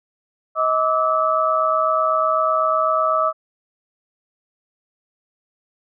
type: tone cluster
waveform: sine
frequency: 634 / 1164 / 1292 Hz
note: D#5 / D6 / E6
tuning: +32 / -16 / -35 cents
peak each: -20 dBFS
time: 0.55-3.33 s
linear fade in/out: 50 ms
effects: none